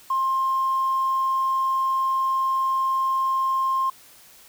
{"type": "tone with tanh clipping", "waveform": "triangle", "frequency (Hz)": 1060, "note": "C6", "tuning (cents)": 22, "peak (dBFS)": -19, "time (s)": [0.1, 3.9], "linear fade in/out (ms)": 5, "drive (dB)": 1, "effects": ["white hiss -50 dBFS RMS until 4.48 s"]}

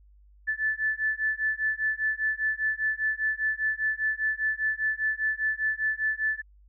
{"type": "beating tone pair", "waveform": "sine", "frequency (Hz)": [1744, 1749], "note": ["A6", "A6"], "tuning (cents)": [-16, -11], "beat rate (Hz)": 5, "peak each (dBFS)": -28, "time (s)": [0.47, 6.42], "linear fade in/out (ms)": 20, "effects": ["added 50 Hz sine -53 dBFS peak until 6.68 s"]}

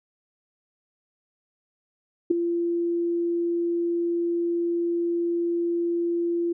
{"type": "tone with ADSR envelope", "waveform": "sine", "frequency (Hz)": 342.3, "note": "F4", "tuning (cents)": -35, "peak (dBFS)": -13, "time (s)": [2.3, 6.53], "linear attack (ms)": 11, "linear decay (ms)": 7, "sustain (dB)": -9, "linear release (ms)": 10, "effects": []}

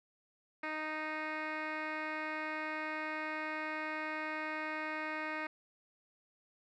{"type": "tone with low-pass filter", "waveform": "10% pulse", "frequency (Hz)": 310, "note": "D#4", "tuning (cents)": -6, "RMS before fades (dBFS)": -39, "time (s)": [0.63, 5.47], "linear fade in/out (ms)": 5, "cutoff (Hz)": 2400, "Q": 2.9, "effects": []}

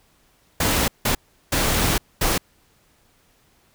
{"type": "noise bursts at uneven times", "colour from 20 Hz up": "pink", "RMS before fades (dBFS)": -20, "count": 4, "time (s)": [[0.6, 0.88], [1.05, 1.15], [1.52, 1.98], [2.21, 2.38]], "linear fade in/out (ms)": 5, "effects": ["pink hiss -60 dBFS RMS until 3.74 s"]}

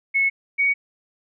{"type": "tone pair in turn", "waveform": "sine", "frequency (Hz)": [2195, 2242], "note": ["C#7", "C#7"], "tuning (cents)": [-18, 19], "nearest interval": "unison", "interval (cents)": 37, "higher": "second", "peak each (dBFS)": -16, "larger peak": "neither", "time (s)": [[0.14, 0.3], [0.58, 0.74]], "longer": "neither", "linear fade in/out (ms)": 20, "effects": []}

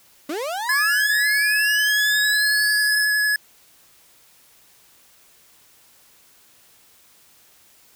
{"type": "linear sweep", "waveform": "35% pulse", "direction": "up", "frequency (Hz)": [272.9, 5274], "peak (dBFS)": -23, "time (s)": [0.29, 3.05], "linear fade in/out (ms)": 5}
{"type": "tone with vibrato", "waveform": "square", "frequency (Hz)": 1696, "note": "G#6", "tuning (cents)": 36, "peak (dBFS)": -18, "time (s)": [0.69, 3.36], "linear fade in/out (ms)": 2, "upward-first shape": "triangle", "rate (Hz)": 11, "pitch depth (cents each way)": 15}
{"effects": ["white hiss -54 dBFS RMS until 7.95 s"]}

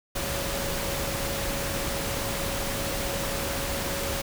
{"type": "tone in noise", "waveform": "sine", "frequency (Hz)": 554.4, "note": "C#5", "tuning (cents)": 0, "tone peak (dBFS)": -35, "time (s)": [0.15, 4.22], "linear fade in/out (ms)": 10, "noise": "pink", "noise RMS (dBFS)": -30, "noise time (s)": [0.15, 4.22], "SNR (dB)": -8, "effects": []}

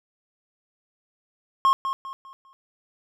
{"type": "tone with echo", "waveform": "triangle", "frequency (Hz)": 1077, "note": "C6", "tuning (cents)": 50, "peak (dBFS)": -13, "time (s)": [1.65, 1.73], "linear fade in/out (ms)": 0, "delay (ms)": 200, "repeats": 4, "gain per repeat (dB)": -9, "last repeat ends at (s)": 2.53, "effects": []}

